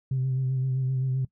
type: tone with vibrato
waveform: sine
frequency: 130.81 Hz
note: C3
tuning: in tune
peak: -22 dBFS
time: 0.11-1.25 s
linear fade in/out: 5 ms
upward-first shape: sine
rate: 7.7 Hz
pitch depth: 31 cents each way
effects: noise-tail reverb RT60 0.1 s tail -20 dB re dry + tanh soft clip ceiling -20 dBFS